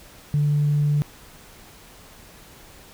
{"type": "tone", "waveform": "sine", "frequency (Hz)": 146.83, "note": "D3", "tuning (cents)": 0, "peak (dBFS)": -16, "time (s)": [0.34, 1.02], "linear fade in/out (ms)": 0, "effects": ["tanh soft clip ceiling -13 dBFS", "pink hiss -47 dBFS RMS until 2.93 s"]}